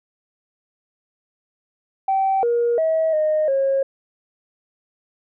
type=tone with pitch steps; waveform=sine; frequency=773 / 473.7 / 642 / 617 / 543 Hz; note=G5 / A#4 / E5 / D#5 / C#5; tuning=-24 / +28 / -46 / -15 / -36 cents; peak=-15 dBFS; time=2.08-3.83 s; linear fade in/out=5 ms; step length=350 ms; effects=tanh soft clip ceiling -12 dBFS